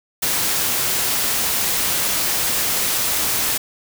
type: noise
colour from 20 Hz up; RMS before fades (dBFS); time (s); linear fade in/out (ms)
white; -20; 0.22-3.58; 10
effects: none